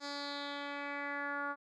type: tone with low-pass filter sweep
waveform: 10% pulse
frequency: 285.3 Hz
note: C#4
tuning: 50 cents sharp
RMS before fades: -40 dBFS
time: 0-1.56 s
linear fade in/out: 50 ms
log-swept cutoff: 5500 to 1300 Hz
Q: 3.8
effects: none